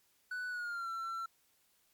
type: tone with pitch glide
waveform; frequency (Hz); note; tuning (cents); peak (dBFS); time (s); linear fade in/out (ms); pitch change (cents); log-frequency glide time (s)
triangle; 1487 to 1347.9; F#6 to E6; +8 to +38; -35; 0.31-1.26; 5; -170; 0.49-0.9
effects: white hiss -72 dBFS RMS until 1.93 s + MP3 96 kbps